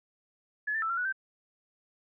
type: tone with pitch steps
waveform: sine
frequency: 1705 / 1778 / 1322 / 1373 / 1471 / 1557 Hz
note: G#6 / A6 / E6 / F6 / F#6 / G6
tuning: +45 / +18 / +5 / -30 / -11 / -12 cents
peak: -28 dBFS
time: 0.67-1.126 s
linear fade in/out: 10 ms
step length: 76 ms
effects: none